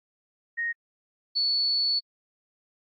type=tone pair in turn; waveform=sine; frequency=1864.7 / 4435 Hz; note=A#6 / C#8; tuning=0 / 0 cents; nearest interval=octave + minor third; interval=1500 cents; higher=second; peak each=-26 / -22 dBFS; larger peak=second; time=0.57-0.73 / 1.35-2 s; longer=second; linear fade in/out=20 ms; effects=AAC 32 kbps